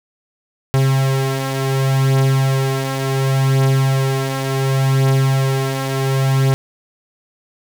45% pulse beating tone pair, 133.7 / 134.39 Hz, C3 / C3, +38 / +47 cents, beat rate 0.69 Hz, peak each -20 / -15 dBFS, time 0.74-6.54 s, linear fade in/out 0 ms, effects none

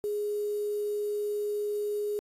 sine tone with quantisation, 415.3 Hz, G#4, in tune, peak -28 dBFS, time 0.04-2.19 s, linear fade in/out 0 ms, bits 8, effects AAC 48 kbps

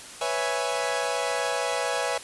sawtooth chord, C# minor seventh, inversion third, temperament equal, 493.9 / 554.4 / 659.3 / 830.6 Hz, B4 / C#5 / E5 / G#5, 0 / 0 / 0 / 0 cents, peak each -27 dBFS, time 0.21-2.18 s, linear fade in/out 5 ms, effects white hiss -42 dBFS RMS until 2.23 s + resampled to 24000 Hz

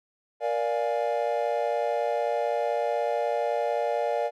triangle chord, Bb dominant seventh, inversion none, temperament equal with one note detuned, 471.3 / 587.3 / 698.5 / 830.6 Hz, Bb4 / D5 / F5 / Ab5, +19 / 0 / 0 / 0 cents, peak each -28 / -26 / -28 / -31 dBFS, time 0.4-4.31 s, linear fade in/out 50 ms, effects none

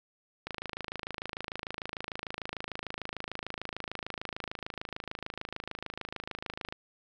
click train, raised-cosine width 0.3 ms, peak -20 dBFS, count 168, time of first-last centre 0.47-6.725 s, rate 26.7 Hz, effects none

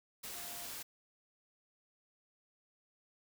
sine tone in noise, 698.5 Hz, F5, in tune, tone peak -54 dBFS, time 0.35-0.66 s, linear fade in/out 10 ms, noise white, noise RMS -45 dBFS, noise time 0.23-0.83 s, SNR -12 dB, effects none

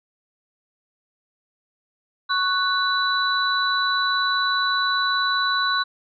sine tone cluster, 1105 / 1486 / 3960 Hz, C#6 / F#6 / B7, -6 / +7 / +4 cents, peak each -23 / -23 / -24 dBFS, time 2.29-5.84 s, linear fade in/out 20 ms, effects none

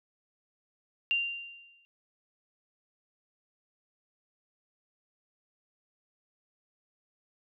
sine tone with exponential decay, 2780 Hz, F7, 9 cents flat, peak -23 dBFS, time 1.11-1.85 s, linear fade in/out 0 ms, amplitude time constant 160 ms, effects none

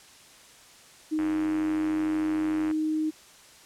sine tone, 311.1 Hz, D#4, in tune, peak -24 dBFS, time 1.11-3.11 s, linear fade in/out 20 ms
click train, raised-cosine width 0.5 ms, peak -23 dBFS, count 143, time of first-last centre 1.19-2.712 s, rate 93.3 Hz
effects white hiss -52 dBFS RMS until 3.65 s + low-pass 9000 Hz 12 dB/octave

